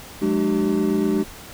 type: tone cluster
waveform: triangle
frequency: 183.7 / 211.9 / 300.6 / 383.4 Hz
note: F#3 / G#3 / D4 / G4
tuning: -12 / +35 / +40 / -38 cents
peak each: -25 / -20 / -21 / -21 dBFS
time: 0.21-1.24 s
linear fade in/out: 20 ms
effects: pink hiss -40 dBFS RMS until 1.53 s